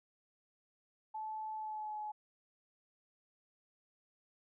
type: tone with pitch glide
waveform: sine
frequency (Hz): 868 to 848.2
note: A5 to G#5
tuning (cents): -24 to +36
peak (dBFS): -39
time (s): 1.14-2.12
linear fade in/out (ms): 10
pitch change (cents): -40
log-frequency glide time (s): 1.56-1.99
effects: none